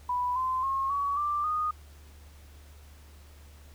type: tone with pitch steps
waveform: sine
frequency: 987.8 / 1032.7 / 1079.7 / 1128.8 / 1180.1 / 1233.8 Hz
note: B5 / C6 / C#6 / C#6 / D6 / D#6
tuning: 0 / -23 / -46 / +31 / +8 / -15 cents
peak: -26 dBFS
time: 0.09-1.71 s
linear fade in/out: 5 ms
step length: 270 ms
effects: added 73 Hz sine -49 dBFS peak until 3.74 s + pink hiss -58 dBFS RMS until 3.74 s